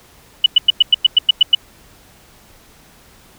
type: tone bursts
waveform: sine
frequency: 2960 Hz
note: F#7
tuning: in tune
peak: -4 dBFS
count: 10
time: 0.44-1.55 s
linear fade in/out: 5 ms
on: 21 ms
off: 100 ms
effects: pink hiss -47 dBFS RMS until 3.38 s